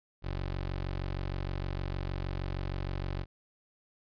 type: tone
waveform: 20% pulse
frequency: 46.45 Hz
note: F#1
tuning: 7 cents sharp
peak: -28 dBFS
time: 0.22-3.26 s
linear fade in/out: 50 ms
effects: resampled to 11025 Hz